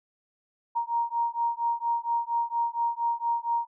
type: beating tone pair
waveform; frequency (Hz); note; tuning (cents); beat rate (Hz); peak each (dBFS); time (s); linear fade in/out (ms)
sine; 934 / 938.3; A#5 / A#5; +3 / +11; 4.3; -28; 0.75-3.67; 20
effects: none